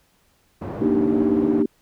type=band-pass noise; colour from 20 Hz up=pink; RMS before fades=-31 dBFS; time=0.61-1.63 s; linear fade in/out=10 ms; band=110 to 710 Hz; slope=12 dB/octave
type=chord; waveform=sine; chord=Eb major seventh; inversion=second; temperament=equal; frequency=233.1 / 293.7 / 311.1 / 392 Hz; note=Bb3 / D4 / Eb4 / G4; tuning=0 / 0 / 0 / 0 cents; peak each=-22 dBFS; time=0.81-1.66 s; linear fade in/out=5 ms
effects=pink hiss -62 dBFS RMS until 1.81 s